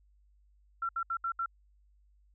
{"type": "tone bursts at uneven times", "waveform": "sine", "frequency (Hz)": 1357, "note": "E6", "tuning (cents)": 50, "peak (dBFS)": -30, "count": 5, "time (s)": [[0.82, 0.89], [0.96, 1.03], [1.1, 1.17], [1.24, 1.32], [1.39, 1.46]], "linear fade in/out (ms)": 5, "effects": ["added 50 Hz sine -62 dBFS peak until 2.34 s"]}